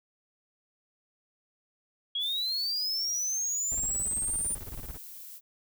sine linear sweep, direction up, 3274 to 9300 Hz, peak -28 dBFS, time 2.15-4.55 s, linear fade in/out 5 ms
violet noise, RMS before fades -45 dBFS, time 2.19-5.41 s, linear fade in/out 50 ms
brown noise with tremolo, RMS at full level -39 dBFS, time 3.72-4.98 s, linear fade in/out 0 ms, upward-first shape square, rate 18 Hz, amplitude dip 75%
effects none

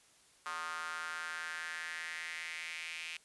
square tone with high-pass filter sweep, 82.41 Hz, E2, in tune, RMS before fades -42 dBFS, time 0.46-3.17 s, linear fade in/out 0 ms, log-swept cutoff 1200 to 2500 Hz, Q 4.2, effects white hiss -65 dBFS RMS until 3.24 s + resampled to 24000 Hz

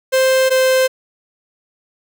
45% pulse tone pair in turn, 523.3 / 520.3 Hz, C5 / C5, 0 / -10 cents, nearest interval unison, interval 10 cents, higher first, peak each -11 dBFS, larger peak neither, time 0.12-0.5 / 0.5-0.88 s, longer neither, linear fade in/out 20 ms, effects none

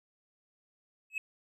triangle tone with exponential growth, 2576 Hz, E7, 41 cents flat, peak -24 dBFS, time 1.1-1.18 s, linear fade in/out 2 ms, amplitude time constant 16 ms, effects tanh soft clip ceiling -26 dBFS

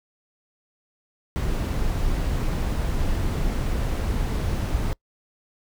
brown noise, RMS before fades -24 dBFS, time 1.36-4.93 s, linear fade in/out 0 ms, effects noise-tail reverb RT60 0.1 s tail -25 dB re dry

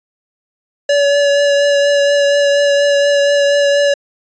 square tone with vibrato, 570 Hz, C#5, 48 cents sharp, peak -10 dBFS, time 0.89-3.94 s, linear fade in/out 5 ms, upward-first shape triangle, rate 4.2 Hz, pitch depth 17 cents each way, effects resampled to 16000 Hz

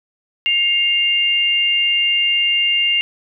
sine tone pair together, 2142 / 2798 Hz, C7 / F7, +40 / +3 cents, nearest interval perfect fourth, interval 463 cents, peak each -21 / -14 dBFS, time 0.46-3.01 s, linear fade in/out 0 ms, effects none

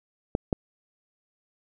clicks, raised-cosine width 2 ms, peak -10 dBFS, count 2, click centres 0.351 / 0.528 s, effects none

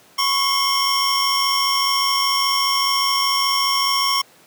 square tone cluster, 1015 / 1109 / 2148 / 3087 / 5500 Hz, B5 / C#6 / C7 / G7 / F8, +47 / 0 / +45 / -27 / -27 cents, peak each -27 / -22 / -27 / -27 / -21 dBFS, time 0.18-4.22 s, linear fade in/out 10 ms, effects pink hiss -50 dBFS RMS until 4.46 s + high-pass 200 Hz 12 dB/octave

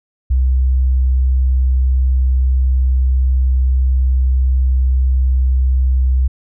sine tone, 64.4 Hz, C2, 27 cents flat, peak -10 dBFS, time 0.3-6.28 s, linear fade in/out 10 ms, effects none

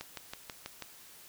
click train, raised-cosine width 0.2 ms, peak -22 dBFS, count 6, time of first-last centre 0.01-0.823 s, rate 6.15 Hz, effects white hiss -54 dBFS RMS until 1.28 s

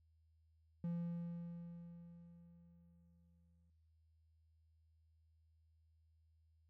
triangle tone with exponential decay, 171 Hz, F3, 36 cents flat, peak -36 dBFS, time 0.84-3.7 s, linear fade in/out 2 ms, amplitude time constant 620 ms, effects noise-tail reverb RT60 0.8 s tail -18 dB re dry + added 80 Hz sine -70 dBFS peak until 6.69 s

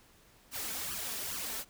white noise with flanger, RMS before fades -38 dBFS, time 0.51-1.65 s, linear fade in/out 50 ms, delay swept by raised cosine 0.66 to 4.56 ms, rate 2.4 Hz, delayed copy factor +0.85, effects pink hiss -62 dBFS RMS until 1.69 s

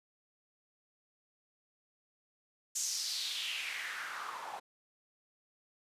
white noise with band-pass filter sweep, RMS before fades -39 dBFS, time 2.75-4.6 s, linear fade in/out 10 ms, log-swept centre 7000 to 780 Hz, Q 3.5, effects resampled to 32000 Hz

